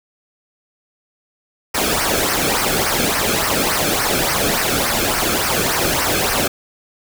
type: noise with flanger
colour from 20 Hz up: pink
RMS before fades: -18 dBFS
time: 1.74-6.48 s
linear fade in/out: 10 ms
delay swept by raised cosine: 0.27 to 1.07 ms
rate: 3.5 Hz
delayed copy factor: -0.7
effects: none